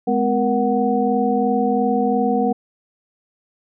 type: tone cluster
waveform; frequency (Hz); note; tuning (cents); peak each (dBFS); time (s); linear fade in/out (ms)
sine; 210.9 / 253.8 / 470.9 / 742; G#3 / B3 / A#4 / F#5; +27 / +47 / +18 / +5; -21; 0.07-2.53; 10
effects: none